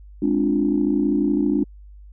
sine chord, D half-diminished seventh, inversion second, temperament equal, 207.7 / 261.6 / 293.7 / 349.2 Hz, Ab3 / C4 / D4 / F4, 0 / 0 / 0 / 0 cents, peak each -23 / -24 / -19 / -25 dBFS, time 0.22-1.64 s, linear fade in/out 5 ms, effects tanh soft clip ceiling -7 dBFS + added 50 Hz sine -40 dBFS peak until 2.12 s

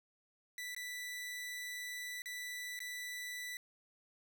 sawtooth tone with dropouts, 1975.5 Hz, B6, in tune, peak -38 dBFS, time 0.58-3.57 s, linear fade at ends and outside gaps 1 ms, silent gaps 0.748-0.764 / 2.22-2.258 / 2.791-2.803 s, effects none

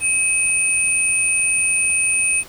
sine tone pair together, 2551 / 9091 Hz, D#7 / C#9, +43 / +43 cents, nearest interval octave + minor seventh, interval 2200 cents, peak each -18 dBFS, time 0-2.44 s, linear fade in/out 50 ms, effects pink hiss -41 dBFS RMS until 2.48 s

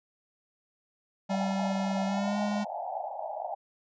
square tone with pitch glide, 194.1 to 206.8 Hz, G3 to G#3, -17 to -7 cents, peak -29 dBFS, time 1.29-2.65 s, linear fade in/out 20 ms, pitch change +110 cents, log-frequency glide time 2.06-2.38 s
white band-pass noise, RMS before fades -36 dBFS, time 1.29-3.55 s, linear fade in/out 10 ms, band 600 to 860 Hz, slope 96 dB/octave
effects resampled to 16000 Hz

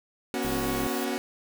sawtooth chord, B suspended second, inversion none, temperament equal with one note detuned, 240.6 / 277.2 / 370 Hz, B3 / C#4 / F#4, -45 / 0 / 0 cents, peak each -28 dBFS, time 0.34-1.18 s, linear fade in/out 0 ms
blue noise, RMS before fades -39 dBFS, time 0.42-1.05 s, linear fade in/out 5 ms
click train, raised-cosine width 3 ms, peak -24 dBFS, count 29, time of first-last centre 0.45-0.865 s, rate 67.5 Hz
effects none

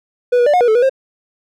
triangle tone with pitch steps, 491.2 / 482.9 / 589 / 721 / 482.7 / 436.2 / 484.8 / 532 Hz, B4 / B4 / D5 / F#5 / B4 / A4 / B4 / C5, -9 / -39 / +5 / -45 / -40 / -15 / -32 / +29 cents, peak -7 dBFS, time 0.32-0.896 s, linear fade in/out 10 ms, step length 72 ms, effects none

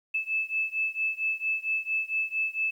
sine beating tone pair, 2617 / 2621.4 Hz, E7 / E7, -13 / -10 cents, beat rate 4.4 Hz, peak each -29 / -30 dBFS, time 0.14-2.71 s, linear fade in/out 10 ms, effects 10-bit

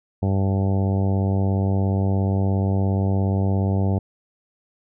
harmonic tone, 97.1 Hz, G2, 16 cents flat, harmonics 1 / 2 / 3 / 4 / 5 / 6 / 7 / 8 / 9, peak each -19 / -24 / -31 / -32 / -34 / -36 / -35 / -38 / -40 dBFS, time 0.22-3.99 s, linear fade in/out 10 ms, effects none

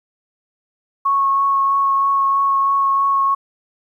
sine tone with vibrato, 1100 Hz, C#6, 14 cents flat, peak -13 dBFS, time 1.05-3.35 s, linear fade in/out 10 ms, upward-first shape triangle, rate 3.1 Hz, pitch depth 12 cents each way, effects 9-bit

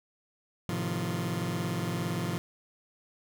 sawtooth chord, F dominant seventh, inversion first, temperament just, 109.13 / 130.96 / 157.15 / 174.61 Hz, A2 / C3 / Eb3 / F3, -14 / +2 / +18 / 0 cents, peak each -32 / -33 / -33 / -29 dBFS, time 0.69-2.38 s, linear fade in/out 0 ms, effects none

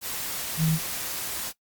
sine tone in noise, 159.8 Hz, D#3, 47 cents sharp, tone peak -20 dBFS, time 0.57-0.79 s, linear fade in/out 50 ms, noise white, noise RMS -32 dBFS, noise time 0.01-1.53 s, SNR +9 dB, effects noise-tail reverb RT60 0.1 s tail -18 dB re dry + Opus 48 kbps

